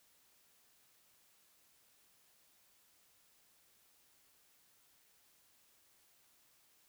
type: silence
effects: white hiss -70 dBFS RMS until 6.88 s